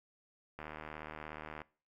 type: click train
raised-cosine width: 0.5 ms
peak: -29 dBFS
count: 80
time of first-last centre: 0.59-1.617 s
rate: 76.9 Hz
effects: noise-tail reverb RT60 0.4 s tail -22 dB re dry